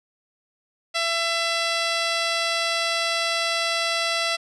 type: tone with low-pass filter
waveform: 10% pulse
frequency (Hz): 670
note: E5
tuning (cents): +28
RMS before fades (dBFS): -24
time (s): 0.94-4.37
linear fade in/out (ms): 20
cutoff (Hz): 6400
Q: 2.8
effects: none